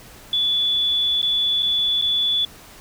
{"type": "tone with dropouts", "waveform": "sine", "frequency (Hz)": 3445, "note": "A7", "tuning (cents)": -37, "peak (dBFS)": -17, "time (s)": [0.33, 2.45], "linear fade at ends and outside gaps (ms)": 2, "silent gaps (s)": [[1.217, 1.228], [1.624, 1.629], [2.014, 2.022]], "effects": ["pink hiss -44 dBFS RMS until 2.8 s"]}